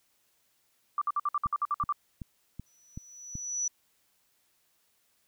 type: tone bursts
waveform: sine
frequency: 1174.7 Hz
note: D6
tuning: in tune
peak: -25 dBFS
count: 11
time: 0.98-1.925 s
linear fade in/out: 2 ms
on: 35 ms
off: 56 ms
type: click train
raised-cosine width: 5 ms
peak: -26 dBFS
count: 6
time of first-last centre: 1.46-3.354 s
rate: 2.64 Hz
type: tone with exponential growth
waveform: sine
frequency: 5920 Hz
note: F#8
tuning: in tune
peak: -26 dBFS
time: 2.66-3.68 s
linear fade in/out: 5 ms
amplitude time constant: 220 ms
effects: white hiss -71 dBFS RMS until 5.27 s